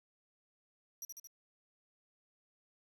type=tone with echo; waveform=sawtooth; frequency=5800 Hz; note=F#8; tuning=35 cents flat; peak=-39 dBFS; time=1.02-1.05 s; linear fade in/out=2 ms; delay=74 ms; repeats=3; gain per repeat=-3 dB; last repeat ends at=1.272 s; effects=11-bit